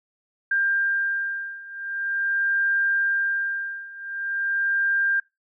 sine beating tone pair, 1594 / 1594.44 Hz, G6 / G6, +28 / +29 cents, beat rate 0.44 Hz, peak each -26 / -24 dBFS, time 0.51-5.2 s, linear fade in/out 5 ms, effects noise-tail reverb RT60 0.2 s tail -21 dB re dry

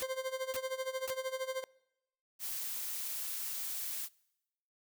white noise bursts, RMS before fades -40 dBFS, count 3, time 0-1.104 s, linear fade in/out 0 ms, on 28 ms, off 510 ms
40% pulse tone with tremolo, 523.3 Hz, C5, in tune, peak -32 dBFS, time 0.02-1.64 s, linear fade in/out 0 ms, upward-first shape sine, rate 13 Hz, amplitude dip 80%
blue noise, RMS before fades -39 dBFS, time 2.39-4.09 s, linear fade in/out 50 ms
effects noise-tail reverb RT60 0.9 s tail -25 dB re dry

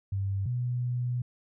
sine tone pair in turn, 98 / 123.16 Hz, G2 / B2, 0 / -4 cents, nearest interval major third, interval 396 cents, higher second, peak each -27 dBFS, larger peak neither, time 0.12-0.46 / 0.46-1.22 s, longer second, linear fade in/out 5 ms, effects none

